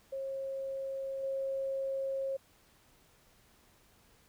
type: tone with level steps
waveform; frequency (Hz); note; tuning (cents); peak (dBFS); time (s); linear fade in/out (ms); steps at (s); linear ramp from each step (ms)
sine; 540; C#5; -45; -35 / -32; 0.12-2.37; 10; 1.23; 5
effects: pink hiss -65 dBFS RMS until 4.28 s